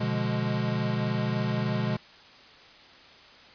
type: chord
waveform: square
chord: B diminished seventh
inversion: none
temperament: equal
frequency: 123.47 / 146.83 / 174.61 / 207.7 Hz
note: B2 / D3 / F3 / Ab3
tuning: 0 / 0 / 0 / 0 cents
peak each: -30 / -34 / -36 / -31 dBFS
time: 0-1.97 s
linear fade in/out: 10 ms
effects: white hiss -51 dBFS RMS until 3.54 s + resampled to 11025 Hz